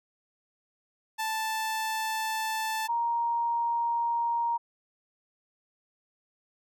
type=tone pair in turn; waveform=sawtooth / sine; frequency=880 / 936.9 Hz; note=A5 / A#5; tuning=0 / +8 cents; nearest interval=minor second; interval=108 cents; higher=second; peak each=-25 dBFS; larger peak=neither; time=1.18-2.88 / 2.88-4.58 s; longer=neither; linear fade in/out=20 ms; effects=none